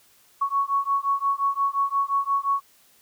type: beating tone pair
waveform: sine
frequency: 1108.7 / 1114.4 Hz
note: C#6 / C#6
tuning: 0 / +9 cents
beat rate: 5.7 Hz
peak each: -24 / -24 dBFS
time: 0.41-2.61 s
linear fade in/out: 10 ms
effects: white hiss -58 dBFS RMS until 3.01 s